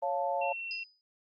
sine chord, Db augmented, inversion none, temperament equal, 554.4 / 698.5 / 880 Hz, Db5 / F5 / A5, 0 / 0 / 0 cents, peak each -33 dBFS, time 0.02-0.53 s, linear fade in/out 10 ms
sine tone, 2713 Hz, E7, 49 cents sharp, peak -36 dBFS, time 0.41-0.84 s, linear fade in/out 10 ms
sine tone with exponential decay, 4978 Hz, D#8, in tune, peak -35 dBFS, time 0.71-1.01 s, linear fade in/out 1 ms, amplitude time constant 64 ms
effects Opus 24 kbps

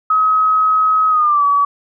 sine tone with pitch glide, 1273 to 1140.7 Hz, D#6 to C#6, +39 to +49 cents, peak -10 dBFS, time 0.1-1.65 s, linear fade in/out 5 ms, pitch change -190 cents, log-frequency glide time 1.09-1.45 s, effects none

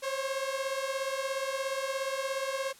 sawtooth beating tone pair, 530 / 547 Hz, C5 / C#5, +22 / -23 cents, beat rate 17 Hz, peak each -30 dBFS, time 0.02-2.73 s, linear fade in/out 20 ms, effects white hiss -55 dBFS RMS until 2.79 s + low-pass 11000 Hz 12 dB/octave

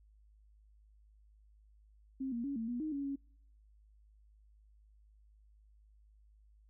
sine tone with pitch steps, 265.9 / 235 / 280.1 / 226.1 / 242.4 / 310.1 / 280.6 / 277.2 Hz, C4 / A#3 / C#4 / A3 / B3 / D#4 / C#4 / C#4, +28 / +14 / +18 / +47 / -32 / -6 / +21 / 0 cents, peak -35 dBFS, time 2.2-3.16 s, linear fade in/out 10 ms, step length 120 ms, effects noise-tail reverb RT60 0.6 s tail -26 dB re dry + added 52 Hz sine -61 dBFS peak until 6.69 s

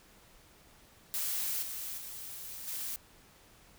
blue noise with level steps, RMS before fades -34 / -40 / -44 / -38 dBFS, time 1.14-2.96 s, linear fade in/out 0 ms, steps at 1.62 / 1.97 / 2.67 s, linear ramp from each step 10 ms, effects pink hiss -60 dBFS RMS until 3.78 s

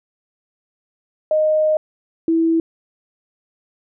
sine tone pair in turn, 619 / 327.9 Hz, D#5 / E4, -9 / -9 cents, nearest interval major seventh, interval 1100 cents, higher first, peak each -13 dBFS, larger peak neither, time 1.31-1.77 / 2.28-2.6 s, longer first, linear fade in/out 2 ms, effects none

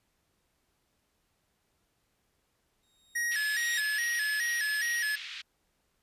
sawtooth tone with exponential growth, 3742 Hz, A#7, 6 cents sharp, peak -30 dBFS, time 2.83-3.8 s, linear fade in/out 2 ms, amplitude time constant 210 ms
square tone with vibrato, 1798 Hz, A6, 37 cents sharp, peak -29 dBFS, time 3.15-5.16 s, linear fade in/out 10 ms, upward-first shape square, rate 2.4 Hz, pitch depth 86 cents each way
white band-pass noise, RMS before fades -42 dBFS, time 3.31-5.42 s, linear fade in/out 10 ms, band 1800 to 3900 Hz, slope 24 dB/octave
effects pink hiss -75 dBFS RMS until 6.02 s + resampled to 32000 Hz

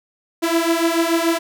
sawtooth beating tone pair, 329.6 / 336.5 Hz, E4 / E4, 0 / +36 cents, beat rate 6.9 Hz, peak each -15 dBFS, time 0.42-1.39 s, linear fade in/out 20 ms, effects none

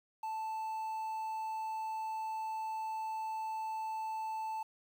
triangle tone with quantisation, 880 Hz, A5, in tune, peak -34 dBFS, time 0.23-4.63 s, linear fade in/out 5 ms, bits 10, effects none

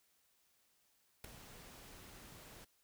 pink noise with ADSR envelope, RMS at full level -42 dBFS, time 1.24-2.65 s, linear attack 5 ms, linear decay 4 ms, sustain -14 dB, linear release 11 ms, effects white hiss -75 dBFS RMS until 2.83 s

